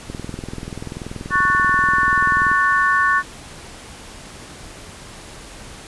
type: click train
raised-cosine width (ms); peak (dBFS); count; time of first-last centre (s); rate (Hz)
3; -16; 51; 0.1-2.515; 20.7
type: chord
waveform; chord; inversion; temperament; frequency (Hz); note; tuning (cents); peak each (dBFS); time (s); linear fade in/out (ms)
sine; F# minor; second; just; 1110 / 1480 / 1776; C#6 / F#6 / A6; +2 / 0 / +16; -17 / -19 / -18; 1.3-3.23; 50
effects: pink hiss -38 dBFS RMS until 5.87 s + resampled to 24000 Hz